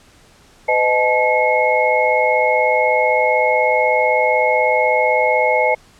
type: tone cluster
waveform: sine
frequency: 505 / 621 / 863 / 2170 Hz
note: B4 / D#5 / A5 / C#7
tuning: +39 / -3 / -34 / -37 cents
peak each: -18 dBFS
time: 0.68-5.75 s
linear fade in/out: 10 ms
effects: pink hiss -49 dBFS RMS until 5.99 s + low-pass 9000 Hz 12 dB/octave